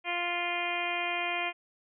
harmonic tone, 349.2 Hz, F4, in tune, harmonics 1 / 2 / 3 / 4 / 5 / 6 / 7 / 8 / 9, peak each -41 / -35 / -39 / -43 / -42 / -36 / -34 / -42 / -42 dBFS, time 0.04-1.53 s, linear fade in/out 50 ms, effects none

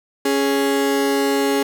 35% pulse tone pair together, 277.2 / 415.9 Hz, C#4 / G#4, 0 / +2 cents, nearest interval perfect fifth, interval 702 cents, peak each -18 / -17 dBFS, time 0.25-1.63 s, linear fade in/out 5 ms, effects none

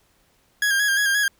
40% pulse tone with vibrato, 1635 Hz, G#6, 28 cents flat, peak -17 dBFS, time 0.62-1.28 s, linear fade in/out 2 ms, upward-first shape square, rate 5.7 Hz, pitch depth 36 cents each way, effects pink hiss -62 dBFS RMS until 1.39 s

